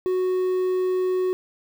triangle tone with quantisation, 369 Hz, F#4, 5 cents flat, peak -18 dBFS, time 0.06-1.33 s, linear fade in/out 0 ms, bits 8, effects none

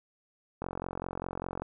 click train, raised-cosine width 1 ms, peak -21 dBFS, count 46, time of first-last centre 0.62-1.62 s, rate 45 Hz, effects none

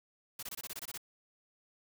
white noise bursts, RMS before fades -42 dBFS, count 10, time 0.39-0.977 s, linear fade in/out 5 ms, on 38 ms, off 23 ms, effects none

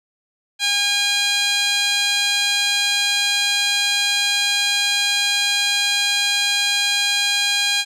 15% pulse tone with band-pass filter, 812 Hz, G#5, 39 cents flat, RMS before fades -19 dBFS, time 0.59-7.85 s, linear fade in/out 50 ms, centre 4700 Hz, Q 2, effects none

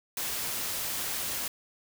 white noise, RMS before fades -33 dBFS, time 0.17-1.48 s, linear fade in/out 2 ms, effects none

